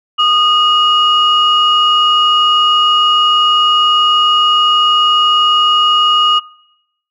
sine tone pair together, 1233.3 / 2887 Hz, D#6 / F#7, -16 / -43 cents, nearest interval octave + minor third, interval 1473 cents, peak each -10 dBFS, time 0.18-6.4 s, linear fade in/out 20 ms, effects noise-tail reverb RT60 0.8 s tail -22 dB re dry + tanh soft clip ceiling -1 dBFS

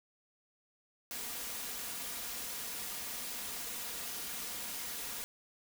white noise with comb filter, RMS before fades -41 dBFS, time 1.11-5.24 s, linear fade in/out 0 ms, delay 4.2 ms, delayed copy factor +0.5, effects none

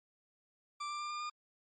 40% pulse tone with pitch steps, 1174.7 / 1183.6 / 1192.5 / 1201.5 / 1210.5 Hz, D6 / D6 / D6 / D6 / D#6, 0 / +13 / +26 / +39 / -48 cents, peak -37 dBFS, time 0.8-1.3 s, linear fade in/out 10 ms, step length 100 ms, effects MP3 32 kbps

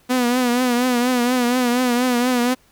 sawtooth tone with vibrato, 246.9 Hz, B3, in tune, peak -12 dBFS, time 0.09-2.55 s, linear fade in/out 20 ms, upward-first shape triangle, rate 4.2 Hz, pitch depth 73 cents each way, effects pink hiss -56 dBFS RMS until 2.71 s

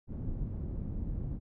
pink low-pass noise, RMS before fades -36 dBFS, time 0.07-1.4 s, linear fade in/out 50 ms, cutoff 200 Hz, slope 12 dB/octave, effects none

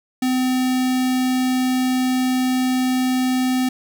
square tone with notch filter, 255.7 Hz, C4, 40 cents flat, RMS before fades -19 dBFS, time 0.22-3.69 s, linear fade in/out 5 ms, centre 1100 Hz, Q 1.7, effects none

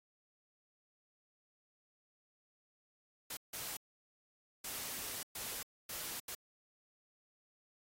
white noise bursts at uneven times, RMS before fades -43 dBFS, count 6, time 3.3-3.37 / 3.53-3.77 / 4.64-5.23 / 5.35-5.63 / 5.89-6.2 / 6.28-6.35 s, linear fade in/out 5 ms, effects AAC 48 kbps

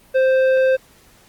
sine tone with tanh clipping, 523.3 Hz, C5, in tune, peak -14 dBFS, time 0.14-0.77 s, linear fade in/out 20 ms, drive 10 dB, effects pink hiss -51 dBFS RMS until 1.28 s + Opus 32 kbps

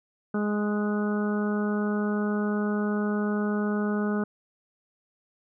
harmonic tone with a mistuned harmonic, 208.2 Hz, G#3, 5 cents sharp, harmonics 1 / 2 / 3 / 4 / 5 / 6 / 7, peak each -25 / -31 / -38 / -41 / -44 / -38 / -38 dBFS, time 0.34-4.24 s, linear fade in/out 5 ms, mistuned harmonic 7, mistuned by +19 cents, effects none

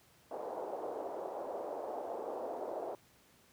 pink band-pass noise, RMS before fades -41 dBFS, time 0.31-2.95 s, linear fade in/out 2 ms, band 430 to 760 Hz, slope 24 dB/octave, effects pink hiss -65 dBFS RMS until 3.52 s + high-pass 80 Hz 12 dB/octave

